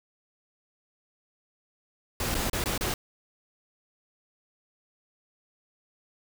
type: noise with dropouts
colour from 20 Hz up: pink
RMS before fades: -29 dBFS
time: 2.2-2.94 s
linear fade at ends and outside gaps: 2 ms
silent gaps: 2.345-2.35 / 2.498-2.531 / 2.64-2.658 / 2.778-2.809 s
effects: none